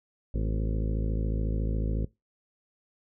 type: harmonic tone with a mistuned harmonic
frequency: 54 Hz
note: A1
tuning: 32 cents flat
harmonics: 1 / 2 / 3 / 4 / 5 / 6 / 7 / 8 / 9 / 10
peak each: -27 / -33 / -37 / -39 / -41 / -43 / -44 / -45 / -46 / -47 dBFS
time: 0.34-2.05 s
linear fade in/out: 5 ms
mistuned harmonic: 5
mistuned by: -73 cents
effects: noise-tail reverb RT60 0.2 s tail -21 dB re dry